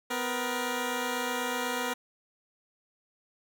10% pulse tone pair together, 251.1 / 474.1 Hz, B3 / A#4, +29 / +29 cents, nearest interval major seventh, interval 1100 cents, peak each -24 dBFS, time 0.1-1.94 s, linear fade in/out 10 ms, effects none

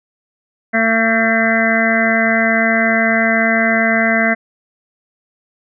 harmonic tone, 225.3 Hz, A3, 41 cents sharp, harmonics 1 / 2 / 3 / 5 / 6 / 7 / 8 / 9, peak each -17 / -27 / -17 / -28 / -27 / -19 / -22 / -17 dBFS, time 0.73-4.35 s, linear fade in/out 20 ms, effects none

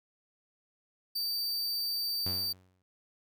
45% pulse tone, 4631 Hz, D8, 25 cents flat, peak -30 dBFS, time 1.15-2.53 s, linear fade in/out 10 ms
sawtooth tone with exponential decay, 92.5 Hz, F#2, in tune, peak -31 dBFS, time 2.26-2.82 s, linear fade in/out 0 ms, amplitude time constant 120 ms
effects none

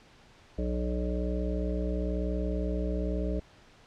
harmonic tone, 61 Hz, B1, 21 cents flat, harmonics 1 / 3 / 5 / 7 / 9 / 10, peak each -30 / -35 / -37 / -38 / -40 / -40 dBFS, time 0.58-3.4 s, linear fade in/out 5 ms, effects pink hiss -57 dBFS RMS until 3.86 s + low-pass 5000 Hz 12 dB/octave

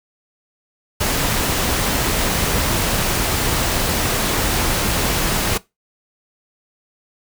pink noise, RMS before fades -19 dBFS, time 1-5.58 s, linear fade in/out 10 ms, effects noise-tail reverb RT60 0.2 s tail -20 dB re dry

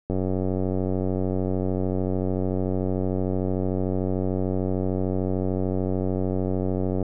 click train, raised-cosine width 2 ms, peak -13 dBFS, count 648, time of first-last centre 0.1-7.027 s, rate 93.4 Hz, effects none

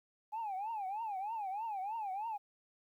sine tone with vibrato, 830 Hz, G#5, 1 cent flat, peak -35 dBFS, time 0.32-2.38 s, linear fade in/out 20 ms, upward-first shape triangle, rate 3.2 Hz, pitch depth 210 cents each way, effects tanh soft clip ceiling -34 dBFS + 12-bit

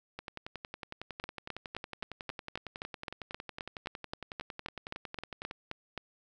two click trains, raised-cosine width 0.3 ms, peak -24 / -21 dBFS, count 59 / 19, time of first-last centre 0.19-5.511 / 1.24-5.977 s, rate 10.9 / 3.8 Hz, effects none

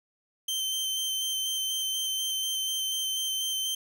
sawtooth tone with vibrato, 3112 Hz, G7, 13 cents flat, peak -25 dBFS, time 0.48-3.75 s, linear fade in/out 5 ms, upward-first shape square, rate 4.1 Hz, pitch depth 10 cents each way, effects none

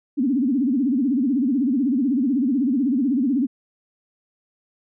sine tone with vibrato, 261.6 Hz, C4, in tune, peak -17 dBFS, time 0.17-3.47 s, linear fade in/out 20 ms, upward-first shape sine, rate 16 Hz, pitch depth 210 cents each way, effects none

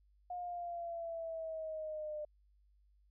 sine exponential sweep, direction down, 718 to 600 Hz, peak -39 dBFS, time 0.3-2.25 s, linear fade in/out 5 ms, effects added 50 Hz sine -66 dBFS peak until 3.1 s

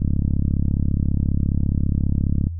click train, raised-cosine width 5 ms, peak -8 dBFS, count 86, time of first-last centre 0.02-2.47 s, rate 34.7 Hz, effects added 84 Hz sine -26 dBFS peak until 2.59 s

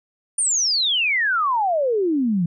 sine exponential sweep, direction down, 9397 to 162.9 Hz, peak -17 dBFS, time 0.38-2.46 s, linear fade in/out 5 ms, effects none

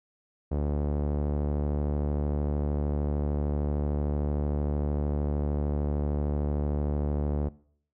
sawtooth tone with low-pass filter, 73.2 Hz, D2, 5 cents flat, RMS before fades -28 dBFS, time 0.51-7.49 s, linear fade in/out 10 ms, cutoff 590 Hz, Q 1.1, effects noise-tail reverb RT60 0.6 s tail -21 dB re dry

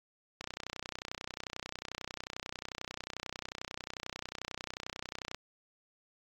click train, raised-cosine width 0.2 ms, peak -21 dBFS, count 155, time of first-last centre 0.41-5.346 s, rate 31.2 Hz, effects AAC 64 kbps

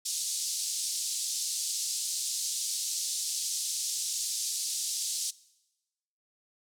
white band-pass noise, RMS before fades -33 dBFS, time 0.05-5.31 s, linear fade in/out 10 ms, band 4200 to 9000 Hz, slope 24 dB/octave, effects noise-tail reverb RT60 1.0 s tail -21 dB re dry

